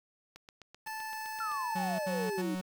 click train, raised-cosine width 0.2 ms, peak -32 dBFS, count 10, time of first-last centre 0.36-1.517 s, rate 7.78 Hz
25% pulse tone with pitch glide, 875 to 867 Hz, A5 to A5, -10 to -26 cents, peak -34 dBFS, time 0.86-2.42 s, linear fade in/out 10 ms, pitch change -16 cents, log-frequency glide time 1.08-2.08 s
sine exponential sweep, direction down, 1396.9 to 300 Hz, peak -33 dBFS, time 1.4-2.55 s, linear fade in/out 5 ms
45% pulse tone bursts, 185 Hz, F#3, in tune, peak -34 dBFS, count 3, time 1.75-2.614 s, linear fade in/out 10 ms, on 240 ms, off 72 ms
effects 9-bit

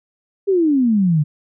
sine exponential sweep, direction down, 407.2 to 143 Hz, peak -12 dBFS, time 0.47-1.24 s, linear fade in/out 20 ms, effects none

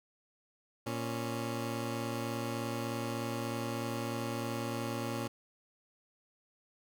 15% pulse tone pair together, 116.54 / 276.3 Hz, A#2 / C#4, 0 / -6 cents, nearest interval octave + minor third, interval 1494 cents, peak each -30 / -32 dBFS, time 0.86-5.28 s, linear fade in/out 10 ms, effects none

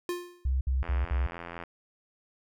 square tone with exponential decay, 352.7 Hz, F4, 17 cents sharp, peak -28 dBFS, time 0.09-0.5 s, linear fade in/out 1 ms, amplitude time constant 87 ms
sine tone bursts, 65.41 Hz, C2, in tune, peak -24 dBFS, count 4, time 0.45-1.267 s, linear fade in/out 5 ms, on 160 ms, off 59 ms
click train, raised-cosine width 0.5 ms, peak -24 dBFS, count 70, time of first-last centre 0.83-1.637 s, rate 85.5 Hz
effects none

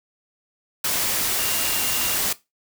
sine tone in noise, 2794 Hz, F7, in tune, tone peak -32 dBFS, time 1.39-2.15 s, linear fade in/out 5 ms, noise white, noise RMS -23 dBFS, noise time 0.84-2.33 s, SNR -12 dB, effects noise-tail reverb RT60 0.2 s tail -17 dB re dry

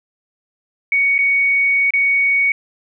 sine tone with dropouts, 2234 Hz, C#7, 13 cents sharp, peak -12 dBFS, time 0.92-2.52 s, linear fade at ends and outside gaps 2 ms, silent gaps 1.181-1.188 / 1.906-1.936 s, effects none

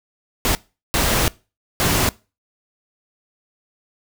pink noise bursts at uneven times, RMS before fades -18 dBFS, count 3, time 0.45-0.55 / 0.94-1.28 / 1.8-2.09 s, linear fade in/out 0 ms, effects noise-tail reverb RT60 0.3 s tail -22 dB re dry

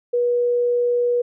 sine tone, 484.2 Hz, B4, 34 cents flat, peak -16 dBFS, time 0.13-1.22 s, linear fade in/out 10 ms, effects none

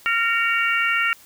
harmonic tone with a mistuned harmonic, 461.9 Hz, A#4, 16 cents flat, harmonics 3 / 4 / 5 / 6, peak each -22 / -24 / -24 / -24 dBFS, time 0.06-1.13 s, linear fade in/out 0 ms, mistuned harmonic 5, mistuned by -37 cents, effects white hiss -49 dBFS RMS until 1.25 s

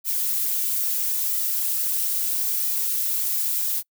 violet noise with flanger, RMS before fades -24 dBFS, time 0.04-3.83 s, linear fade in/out 50 ms, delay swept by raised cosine 1.8 to 6.4 ms, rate 0.76 Hz, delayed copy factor -0.9, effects noise-tail reverb RT60 0.1 s tail -26 dB re dry

